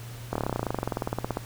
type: slowing click train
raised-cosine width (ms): 1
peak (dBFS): -13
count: 26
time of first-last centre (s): 0.33-1.371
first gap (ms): 25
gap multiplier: 1.04
effects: added 118 Hz sine -39 dBFS peak until 1.45 s + pink hiss -46 dBFS RMS until 1.45 s